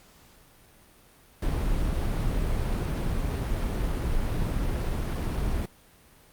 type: noise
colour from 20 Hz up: brown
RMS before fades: -27 dBFS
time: 1.42-5.66 s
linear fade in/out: 5 ms
effects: pink hiss -56 dBFS RMS until 6.32 s + Opus 48 kbps